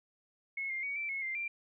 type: tone with pitch steps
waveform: sine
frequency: 2182 / 2111 / 2248 / 2335 / 2181 / 2093 / 2367 Hz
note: C#7 / C7 / C#7 / D7 / C#7 / C7 / D7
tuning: -28 / +15 / +24 / -11 / -29 / 0 / +13 cents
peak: -34 dBFS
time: 0.57-1.48 s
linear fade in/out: 5 ms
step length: 130 ms
effects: none